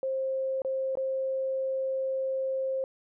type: tone with dropouts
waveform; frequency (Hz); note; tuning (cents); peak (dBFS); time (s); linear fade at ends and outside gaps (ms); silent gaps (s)
sine; 530; C5; +22; -27; 0.03-2.84; 1; 0.619-0.648 / 0.954-0.972
effects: none